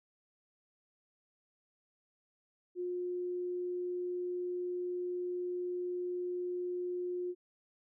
sine tone, 357.6 Hz, F4, 41 cents sharp, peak -34 dBFS, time 2.75-7.35 s, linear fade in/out 50 ms, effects none

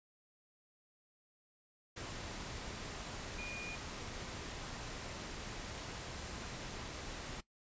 sine tone in noise, 2438 Hz, D#7, 36 cents flat, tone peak -43 dBFS, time 3.38-3.76 s, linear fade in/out 10 ms, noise pink, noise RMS -45 dBFS, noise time 1.96-7.41 s, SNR -1 dB, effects noise-tail reverb RT60 0.1 s tail -18 dB re dry + resampled to 16000 Hz

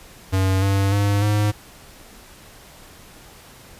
square tone with pitch steps, 95.1 / 98.17 / 101.34 / 104.61 Hz, F#2 / G2 / G#2 / G#2, +48 / +3 / -42 / +13 cents, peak -17 dBFS, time 0.32-1.52 s, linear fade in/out 20 ms, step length 300 ms, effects pink hiss -45 dBFS RMS until 3.79 s + resampled to 32000 Hz

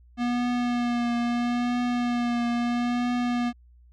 square tone with vibrato, 241 Hz, B3, 42 cents flat, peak -24 dBFS, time 0.17-3.53 s, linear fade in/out 50 ms, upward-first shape triangle, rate 0.76 Hz, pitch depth 27 cents each way, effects added 60 Hz sine -51 dBFS peak until 3.92 s + low-pass 4000 Hz 12 dB/octave

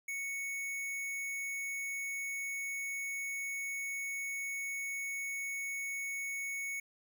square tone, 2218 Hz, C#7, in tune, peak -37 dBFS, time 0.08-6.8 s, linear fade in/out 5 ms, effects none

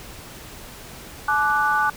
sine chord, D major, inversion second, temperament equal with one note detuned, 858.4 / 1174.7 / 1480 Hz, A5 / D6 / F#6, -43 / 0 / 0 cents, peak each -22 / -22 / -21 dBFS, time 1.28-1.9 s, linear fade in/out 5 ms, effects pink hiss -40 dBFS RMS until 1.96 s

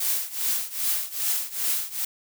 blue noise with tremolo, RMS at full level -23 dBFS, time 0-2.05 s, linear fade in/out 5 ms, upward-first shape triangle, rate 2.5 Hz, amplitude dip 90%, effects none

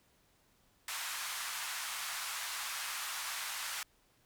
pink band-pass noise, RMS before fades -40 dBFS, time 0.88-3.83 s, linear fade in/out 2 ms, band 1000 to 14000 Hz, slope 24 dB/octave, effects pink hiss -70 dBFS RMS until 4.25 s

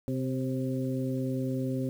harmonic tone with a mistuned harmonic, 130 Hz, C3, 11 cents flat, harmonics 1 / 2 / 3 / 4, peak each -32 / -31 / -38 / -38 dBFS, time 0.08-1.89 s, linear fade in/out 0 ms, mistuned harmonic 4, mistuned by +30 cents, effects 9-bit

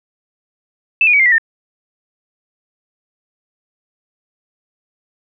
sine tone with pitch steps, 2637 / 2446 / 2269 / 2105 / 1952.8 / 1811.6 Hz, E7 / D#7 / C#7 / C7 / B6 / A#6, 0 / -30 / +40 / +10 / -20 / -50 cents, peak -8 dBFS, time 1.01-1.382 s, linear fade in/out 2 ms, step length 62 ms, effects none

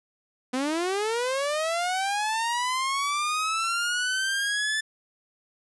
sawtooth linear sweep, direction up, 246.9 to 1756 Hz, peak -21 dBFS, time 0.53-4.81 s, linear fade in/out 10 ms, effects resampled to 24000 Hz

